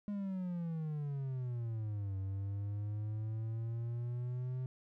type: exponential two-way sweep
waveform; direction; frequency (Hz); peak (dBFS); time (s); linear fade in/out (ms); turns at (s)
triangle; down then up; 207.7 to 95.7 to 129.2; -34; 0.08-4.66; 0; 2.17
effects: none